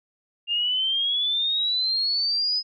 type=exponential sweep; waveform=sine; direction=up; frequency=2794 to 5070 Hz; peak=-21 dBFS; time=0.47-2.63 s; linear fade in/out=50 ms; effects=none